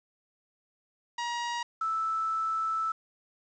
sawtooth / sine tone pair in turn, 951 / 1316.3 Hz, A#5 / E6, +34 / -3 cents, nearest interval tritone, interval 563 cents, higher second, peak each -27 dBFS, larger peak neither, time 1.18-1.63 / 1.81-2.92 s, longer second, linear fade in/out 5 ms, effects resampled to 16000 Hz + 9-bit

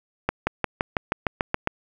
accelerating click train, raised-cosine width 0.5 ms, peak -6 dBFS, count 10, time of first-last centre 0.29-1.674 s, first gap 180 ms, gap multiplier 0.96, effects 8-bit

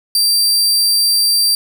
sawtooth tone, 4699 Hz, D8, in tune, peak -8 dBFS, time 0.15-1.55 s, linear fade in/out 2 ms, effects 8-bit

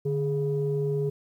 sine tone pair together, 146.9 / 415.5 Hz, D3 / G#4, +1 / +1 cents, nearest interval octave + tritone, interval 1800 cents, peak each -26 dBFS, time 0.05-1.1 s, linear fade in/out 10 ms, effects tanh soft clip ceiling -17 dBFS + 10-bit

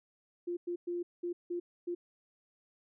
sine tone bursts at uneven times, 349.2 Hz, F4, in tune, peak -33 dBFS, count 6, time 0.47-0.57 / 0.67-0.76 / 0.87-1.03 / 1.23-1.33 / 1.5-1.6 / 1.87-1.95 s, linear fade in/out 10 ms, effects none

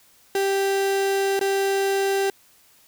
35% pulse tone with dropouts, 392 Hz, G4, in tune, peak -18 dBFS, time 0.35-2.3 s, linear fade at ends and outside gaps 2 ms, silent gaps 1.393-1.411 s, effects white hiss -56 dBFS RMS until 2.87 s

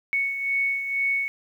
sine beating tone pair, 2217 / 2219.1 Hz, C#7 / C#7, 0 / +1 cents, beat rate 2.1 Hz, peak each -23 / -31 dBFS, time 0.13-1.28 s, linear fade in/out 0 ms, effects 9-bit

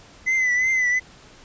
triangle tone with vibrato, 2021 Hz, B6, 39 cents sharp, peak -16 dBFS, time 0.26-1 s, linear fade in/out 20 ms, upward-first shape triangle, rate 2.8 Hz, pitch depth 65 cents each way, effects pink hiss -48 dBFS RMS until 1.44 s + resampled to 16000 Hz

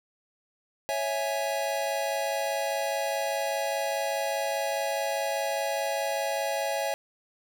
square chord, C# minor, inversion none, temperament equal, 554.4 / 659.3 / 830.6 Hz, C#5 / E5 / G#5, 0 / 0 / 0 cents, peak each -32 / -32 / -33 dBFS, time 0.89-6.94 s, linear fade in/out 0 ms, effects none

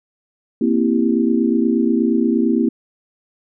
sine chord, C dominant seventh, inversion third, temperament equal, 233.1 / 261.6 / 329.6 / 392 Hz, Bb3 / C4 / E4 / G4, 0 / 0 / 0 / 0 cents, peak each -17 / -19 / -19 / -23 dBFS, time 0.61-2.69 s, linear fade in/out 5 ms, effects none

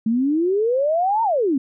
sine exponential two-way sweep, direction up then down, 215.8 to 932.3 to 250.6 Hz, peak -16 dBFS, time 0.06-1.58 s, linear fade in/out 5 ms, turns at 1.23 s, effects none

